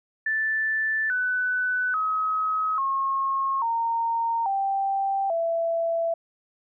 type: tone with pitch steps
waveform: sine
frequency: 1760 / 1497.2 / 1273.6 / 1083.4 / 921.6 / 784 / 666.9 Hz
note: A6 / F#6 / D#6 / C#6 / A#5 / G5 / E5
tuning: 0 / +20 / +40 / -40 / -20 / 0 / +20 cents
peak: -22 dBFS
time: 0.26-6.14 s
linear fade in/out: 5 ms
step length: 840 ms
effects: none